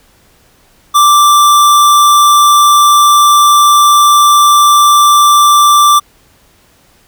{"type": "tone", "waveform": "square", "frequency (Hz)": 1174.7, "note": "D6", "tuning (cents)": 0, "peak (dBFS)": -4, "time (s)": [0.94, 6], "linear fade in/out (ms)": 20, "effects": ["pink hiss -48 dBFS RMS until 7.07 s"]}